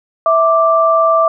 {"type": "tone pair together", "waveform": "sine", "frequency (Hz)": [654.5, 1174.7], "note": ["E5", "D6"], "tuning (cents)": [-13, 0], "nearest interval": "minor seventh", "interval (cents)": 1013, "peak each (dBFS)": -11, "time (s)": [0.26, 1.28], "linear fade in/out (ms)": 2, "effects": []}